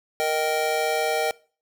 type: chord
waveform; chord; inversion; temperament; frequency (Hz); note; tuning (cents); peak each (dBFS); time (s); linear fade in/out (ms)
square; Eb major; second; just; 466.7 / 622.3 / 777.8; Bb4 / Eb5 / G5; +2 / 0 / -14; -27; 0.2-1.31; 0
effects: noise-tail reverb RT60 0.4 s tail -23 dB re dry